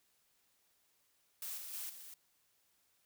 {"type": "noise with level steps", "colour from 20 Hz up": "blue", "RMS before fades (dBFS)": [-43, -47, -43, -52], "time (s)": [1.42, 2.14], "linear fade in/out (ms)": 2, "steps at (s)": [1.57, 1.73, 1.89], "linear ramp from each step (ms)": 10, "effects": ["white hiss -75 dBFS RMS until 3.05 s"]}